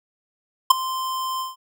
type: tone with ADSR envelope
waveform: square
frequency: 1041 Hz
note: C6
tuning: 9 cents flat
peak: -6 dBFS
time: 0.7-1.56 s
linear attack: 8 ms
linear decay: 12 ms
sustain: -19 dB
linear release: 160 ms
effects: none